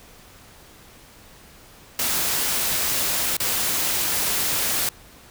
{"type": "noise with dropouts", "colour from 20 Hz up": "white", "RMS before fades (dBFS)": -23, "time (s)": [1.99, 4.89], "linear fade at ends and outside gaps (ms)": 2, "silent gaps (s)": [3.369, 3.401], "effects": ["pink hiss -48 dBFS RMS until 5.3 s"]}